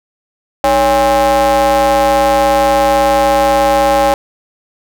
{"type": "ring-modulated tone", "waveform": "square", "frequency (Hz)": 125.8, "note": "B2", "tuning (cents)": 32, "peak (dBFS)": -6, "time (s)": [0.64, 4.14], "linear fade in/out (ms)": 0, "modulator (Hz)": 686, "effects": []}